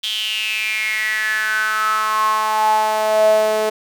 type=tone with high-pass filter sweep; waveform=sawtooth; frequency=216.1 Hz; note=A3; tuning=31 cents flat; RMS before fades=-18 dBFS; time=0.03-3.7 s; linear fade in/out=10 ms; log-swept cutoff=3300 to 520 Hz; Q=8.9; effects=none